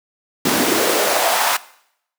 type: noise with high-pass filter sweep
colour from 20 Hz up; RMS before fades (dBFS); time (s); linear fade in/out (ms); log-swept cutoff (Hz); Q
pink; -17; 0.45-1.57; 5; 230 to 1000; 2.4
effects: noise-tail reverb RT60 0.7 s tail -19 dB re dry